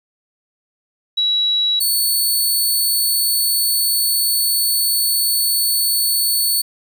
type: tone pair in turn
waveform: sine / 10% pulse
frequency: 3900 / 4443 Hz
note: B7 / C#8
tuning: -23 / +3 cents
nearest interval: major second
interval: 226 cents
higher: second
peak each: -14 / -8 dBFS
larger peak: second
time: 1.17-1.8 / 1.8-6.62 s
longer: second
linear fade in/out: 10 ms
effects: 8-bit